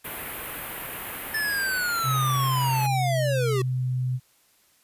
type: band-stop noise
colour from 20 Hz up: white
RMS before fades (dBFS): -32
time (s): 0.04-2.87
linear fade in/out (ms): 10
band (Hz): 2700 to 12000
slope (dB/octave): 24
type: linear sweep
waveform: square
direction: down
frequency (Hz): 1760 to 370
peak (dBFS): -25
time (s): 1.34-3.62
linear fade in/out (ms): 5
type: tone with pitch glide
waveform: sine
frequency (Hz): 130.81 to 127.09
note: C3 to C3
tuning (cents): 0 to -50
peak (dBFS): -23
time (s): 2.03-4.2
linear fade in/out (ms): 50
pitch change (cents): -50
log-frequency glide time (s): 3.12-3.86
effects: white hiss -62 dBFS RMS until 4.83 s + resampled to 32000 Hz